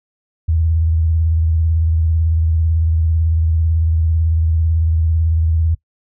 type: tone with vibrato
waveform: sine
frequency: 81 Hz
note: E2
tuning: 30 cents flat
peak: -12 dBFS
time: 0.48-5.75 s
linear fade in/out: 10 ms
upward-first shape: triangle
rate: 18 Hz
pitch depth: 84 cents each way
effects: noise-tail reverb RT60 0.1 s tail -21 dB re dry